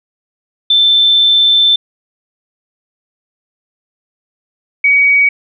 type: tone pair in turn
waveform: sine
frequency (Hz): 3542 / 2259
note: A7 / C#7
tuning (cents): +11 / +32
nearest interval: minor sixth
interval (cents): 779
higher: first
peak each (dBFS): -6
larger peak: neither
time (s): 0.7-1.76 / 4.84-5.29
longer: first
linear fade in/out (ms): 5
effects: none